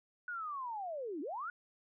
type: linear two-way sweep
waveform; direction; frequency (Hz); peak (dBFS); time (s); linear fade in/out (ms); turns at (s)
sine; down then up; 1480 to 270.2 to 1480; -38; 0.28-1.5; 2; 1.21
effects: none